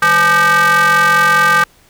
square ring-modulated tone, 175.3 Hz, F3, 7 cents sharp, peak -6 dBFS, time 0.02-1.64 s, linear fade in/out 5 ms, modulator 1380 Hz, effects pink hiss -49 dBFS RMS until 1.89 s

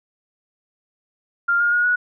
sine tone with pitch steps, 1396.9 / 1418.9 / 1441.2 / 1463.8 Hz, F6 / F6 / F#6 / F#6, 0 / +27 / -46 / -19 cents, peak -15 dBFS, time 1.48-1.96 s, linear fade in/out 10 ms, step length 120 ms, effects none

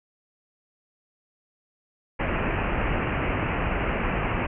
pink low-pass noise, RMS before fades -26 dBFS, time 2.19-4.47 s, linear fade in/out 10 ms, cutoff 2800 Hz, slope 96 dB/octave, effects none

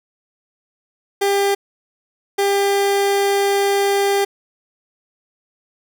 30% pulse tone bursts at uneven times, 399 Hz, G4, 31 cents sharp, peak -12 dBFS, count 2, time 1.21-1.55 / 2.38-4.25 s, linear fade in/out 10 ms, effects none

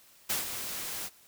white noise with ADSR envelope, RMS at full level -29 dBFS, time 0.29-1.1 s, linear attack 15 ms, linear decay 140 ms, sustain -8 dB, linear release 44 ms, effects white hiss -59 dBFS RMS until 1.27 s

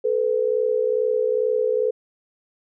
sine tone pair together, 435.6 / 497.9 Hz, A4 / B4, -17 / +14 cents, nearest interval major second, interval 231 cents, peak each -21 dBFS, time 0.04-1.91 s, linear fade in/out 10 ms, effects none

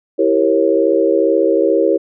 sine chord, E diminished seventh, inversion none, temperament equal with one note detuned, 329.6 / 392 / 466.2 / 544.5 Hz, E4 / G4 / Bb4 / Db5, 0 / 0 / 0 / -31 cents, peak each -16 dBFS, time 0.18-1.98 s, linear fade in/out 20 ms, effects none

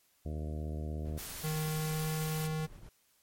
harmonic tone, 76.6 Hz, D#2, 27 cents flat, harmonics 1 / 2 / 3 / 4 / 5 / 6 / 7 / 8 / 9, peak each -36 / -42 / -46 / -48 / -50 / -52 / -53 / -54 / -55 dBFS, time 0.25-1.19 s, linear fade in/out 10 ms
brown noise with tremolo, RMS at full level -47 dBFS, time 1.05-2.89 s, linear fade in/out 2 ms, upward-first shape triangle, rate 8.4 Hz, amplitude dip 55%
white noise, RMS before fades -43 dBFS, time 1.17-2.48 s, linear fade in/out 20 ms
square tone with pitch glide, 155.56 to 156.55 Hz, D#3 to D#3, 0 to +11 cents, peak -33 dBFS, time 1.43-2.67 s, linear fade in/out 20 ms, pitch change +11 cents, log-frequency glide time 1.64-2.12 s
effects white hiss -70 dBFS RMS until 3.22 s + MP3 64 kbps

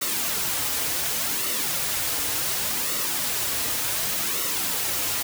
white noise with flanger, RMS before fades -26 dBFS, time 0.01-5.23 s, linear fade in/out 10 ms, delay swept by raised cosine 1.2 to 5.4 ms, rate 0.68 Hz, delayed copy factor -0.55, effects none

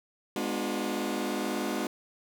sawtooth chord, G# diminished seventh, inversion none, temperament just, 207.7 / 249.2 / 299 / 358.8 Hz, G#3 / B3 / D4 / F4, 0 / +16 / +31 / +47 cents, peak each -31 dBFS, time 0.36-1.87 s, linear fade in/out 2 ms, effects none

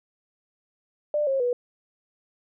sine tone with pitch steps, 595 / 539.4 / 488.9 Hz, D5 / C#5 / B4, +22 / -47 / -18 cents, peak -21 dBFS, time 1.14-1.53 s, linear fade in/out 2 ms, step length 130 ms, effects none

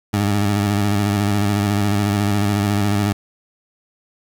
20% pulse tone with vibrato, 102 Hz, G#2, 31 cents flat, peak -11 dBFS, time 0.13-3.13 s, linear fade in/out 10 ms, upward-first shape square, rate 14 Hz, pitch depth 40 cents each way, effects 8-bit

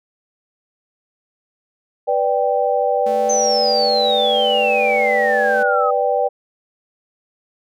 sine chord, G major, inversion first, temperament equal, 493.9 / 587.3 / 784 Hz, B4 / D5 / G5, 0 / 0 / 0 cents, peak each -19 dBFS, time 2.07-6.29 s, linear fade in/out 20 ms
sawtooth tone, 220 Hz, A3, in tune, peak -26 dBFS, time 3.06-5.63 s, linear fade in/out 5 ms
sine exponential sweep, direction down, 6290 to 1244.5 Hz, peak -18 dBFS, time 3.29-5.91 s, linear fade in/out 10 ms
effects none

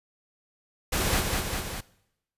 pink noise with echo, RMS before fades -26 dBFS, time 0.92-1.21 s, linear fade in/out 10 ms, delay 200 ms, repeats 3, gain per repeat -3 dB, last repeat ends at 1.81 s, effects noise-tail reverb RT60 0.8 s tail -20 dB re dry + resampled to 32000 Hz

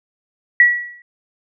sine tone with exponential decay, 1934 Hz, B6, 37 cents flat, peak -4 dBFS, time 0.6-1.02 s, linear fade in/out 2 ms, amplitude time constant 91 ms, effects none

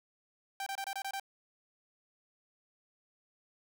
sawtooth tone bursts, 784 Hz, G5, in tune, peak -32 dBFS, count 7, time 0.6-1.198 s, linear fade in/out 2 ms, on 64 ms, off 25 ms, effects none

